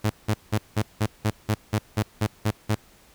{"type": "tone bursts", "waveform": "sawtooth", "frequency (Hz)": 107.1, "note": "A2", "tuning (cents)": -46, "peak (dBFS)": -16, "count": 12, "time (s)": [0.04, 2.752], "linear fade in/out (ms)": 10, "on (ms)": 61, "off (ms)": 180, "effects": ["pink hiss -55 dBFS RMS until 3.14 s"]}